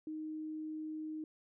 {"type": "tone", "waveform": "sine", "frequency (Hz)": 311.1, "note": "D#4", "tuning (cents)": 0, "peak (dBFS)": -39, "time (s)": [0.07, 1.24], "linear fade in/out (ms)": 2, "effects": []}